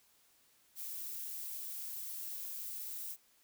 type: noise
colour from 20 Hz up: violet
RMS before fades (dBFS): -43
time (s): 0.75-3.17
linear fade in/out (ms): 50
effects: white hiss -69 dBFS RMS until 3.43 s